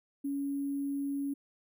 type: tone with sample-and-hold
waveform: sine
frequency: 280 Hz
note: C#4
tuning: 18 cents sharp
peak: -31 dBFS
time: 0.24-1.34 s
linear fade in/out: 10 ms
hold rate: 11025 Hz
effects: none

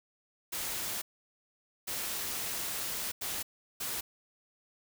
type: noise bursts at uneven times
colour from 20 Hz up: white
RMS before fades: -36 dBFS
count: 4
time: 0.52-1.02 / 1.87-3.12 / 3.21-3.43 / 3.8-4.01 s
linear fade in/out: 10 ms
effects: none

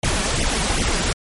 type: noise with flanger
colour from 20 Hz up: pink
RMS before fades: -20 dBFS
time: 0.03-1.13 s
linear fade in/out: 5 ms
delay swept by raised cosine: 0.33 to 5.33 ms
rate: 2.6 Hz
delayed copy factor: +0.95
effects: MP3 48 kbps

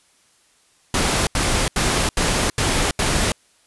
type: noise bursts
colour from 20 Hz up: pink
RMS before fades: -19 dBFS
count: 6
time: 0.94-3.32 s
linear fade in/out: 2 ms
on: 330 ms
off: 80 ms
effects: white hiss -58 dBFS RMS until 3.66 s + resampled to 24000 Hz

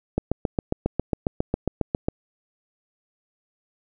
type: click train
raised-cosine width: 2 ms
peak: -8 dBFS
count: 15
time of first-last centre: 0.18-2.085 s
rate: 7.35 Hz
effects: none

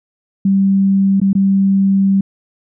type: tone with dropouts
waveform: sine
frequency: 195 Hz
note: G3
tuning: 9 cents flat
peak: -9 dBFS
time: 0.45-2.21 s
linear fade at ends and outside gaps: 5 ms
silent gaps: 1.201-1.215 / 1.331-1.351 s
effects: none

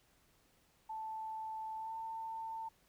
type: tone with pitch glide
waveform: sine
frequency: 879 to 896.4 Hz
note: A5 to A5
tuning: -2 to +32 cents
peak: -40 dBFS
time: 0.89-2.69 s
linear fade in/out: 10 ms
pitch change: +34 cents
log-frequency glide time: 1.77-1.94 s
effects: pink hiss -71 dBFS RMS until 2.88 s

